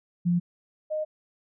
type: tone pair in turn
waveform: sine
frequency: 174.61 / 617.2 Hz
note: F3 / D#5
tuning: 0 / -14 cents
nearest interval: octave + minor seventh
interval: 2186 cents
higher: second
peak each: -20 / -26 dBFS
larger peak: first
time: 0.25-0.4 / 0.9-1.05 s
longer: neither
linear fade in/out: 20 ms
effects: none